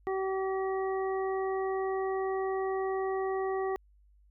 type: harmonic tone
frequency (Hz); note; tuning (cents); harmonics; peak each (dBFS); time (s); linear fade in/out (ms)
382.6; G4; -42; 1 / 2 / 3 / 5; -30 / -36 / -40 / -44; 0.07-3.76; 0
effects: added 50 Hz sine -59 dBFS peak until 4.3 s